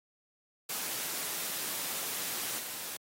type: noise with level steps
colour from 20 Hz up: white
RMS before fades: -36 / -40 dBFS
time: 0.69-2.97 s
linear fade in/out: 5 ms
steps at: 2.59 s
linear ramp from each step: 5 ms
effects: high-pass 150 Hz 12 dB/octave + AAC 48 kbps